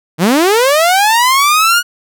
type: linear sweep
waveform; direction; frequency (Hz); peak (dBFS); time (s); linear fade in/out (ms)
sawtooth; up; 146.83 to 1459; -4; 0.18-1.83; 50
effects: none